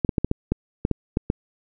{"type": "clicks", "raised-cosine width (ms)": 3, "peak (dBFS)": -7, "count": 10, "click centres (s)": [0.048, 0.092, 0.182, 0.246, 0.314, 0.52, 0.851, 0.913, 1.171, 1.301], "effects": []}